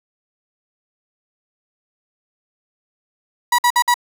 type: tone bursts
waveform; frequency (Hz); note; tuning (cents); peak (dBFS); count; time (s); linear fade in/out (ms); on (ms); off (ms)
35% pulse; 969; B5; -33; -10; 4; 3.52-3.942; 5; 65; 54
effects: none